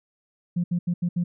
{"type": "tone bursts at uneven times", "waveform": "sine", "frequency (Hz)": 174.61, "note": "F3", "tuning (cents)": 0, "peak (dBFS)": -20, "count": 5, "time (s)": [[0.56, 0.64], [0.71, 0.79], [0.87, 0.94], [1.02, 1.09], [1.16, 1.24]], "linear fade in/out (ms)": 10, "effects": ["tanh soft clip ceiling -16 dBFS"]}